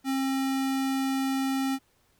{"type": "tone", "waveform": "square", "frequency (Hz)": 267.9, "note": "C4", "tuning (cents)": 41, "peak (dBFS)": -26, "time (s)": [0.04, 1.79], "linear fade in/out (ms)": 50, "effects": ["pink hiss -67 dBFS RMS until 2.19 s"]}